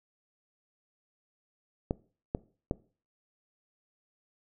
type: clicks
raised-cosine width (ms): 2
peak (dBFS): -15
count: 3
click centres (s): 1.909 / 2.349 / 2.711
effects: noise-tail reverb RT60 0.4 s tail -21 dB re dry